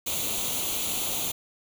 white noise with comb filter, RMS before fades -29 dBFS, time 0.06-1.32 s, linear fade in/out 10 ms, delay 0.29 ms, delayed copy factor +0.75, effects none

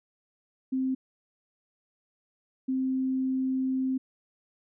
sine tone pair in turn, 261.6 / 261.6 Hz, C4 / C4, 0 / 0 cents, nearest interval unison, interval 0 cents, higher neither, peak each -25 dBFS, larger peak neither, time 0.72-0.95 / 2.68-3.98 s, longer second, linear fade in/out 10 ms, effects none

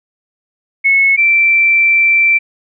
sine tone pair in turn, 2194 / 2342 Hz, C#7 / D7, -18 / -5 cents, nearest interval minor second, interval 113 cents, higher second, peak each -7 dBFS, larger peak neither, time 0.84-1.17 / 1.17-2.39 s, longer second, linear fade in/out 20 ms, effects none

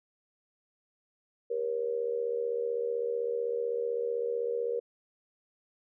sine tone with amplitude modulation, 474.1 Hz, A#4, 29 cents sharp, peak -25 dBFS, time 1.5-4.8 s, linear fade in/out 10 ms, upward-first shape sine, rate 75.8 Hz, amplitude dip 80%, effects none

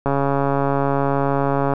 click train, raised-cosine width 1 ms, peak -6 dBFS, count 234, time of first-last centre 0.06-1.736 s, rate 139 Hz, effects none

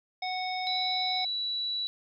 harmonic tone, 740 Hz, F#5, in tune, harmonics 1 / 3 / 5 / 7, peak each -32 / -37 / -39 / -40 dBFS, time 0.22-1.25 s, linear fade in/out 5 ms
sine tone, 3934 Hz, B7, 7 cents flat, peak -29 dBFS, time 0.67-1.87 s, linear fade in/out 0 ms
effects none

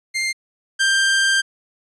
sawtooth tone pair in turn, 2104 / 1581.7 Hz, C7 / G6, +9 / +15 cents, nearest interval perfect fourth, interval 494 cents, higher first, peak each -16 / -11 dBFS, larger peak second, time 0.14-0.33 / 0.79-1.42 s, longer second, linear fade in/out 20 ms, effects resampled to 22050 Hz

